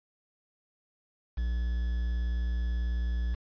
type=tone with quantisation; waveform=triangle; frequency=59.2 Hz; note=A#1; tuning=27 cents sharp; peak=-25 dBFS; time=1.37-3.35 s; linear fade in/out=10 ms; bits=8; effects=resampled to 11025 Hz